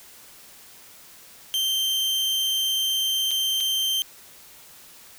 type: tone with dropouts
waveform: 40% pulse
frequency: 3136 Hz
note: G7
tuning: in tune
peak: -21 dBFS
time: 1.54-4.02 s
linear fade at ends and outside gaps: 0 ms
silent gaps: 3.309-3.314 / 3.603-3.607 s
effects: white hiss -48 dBFS RMS until 5.18 s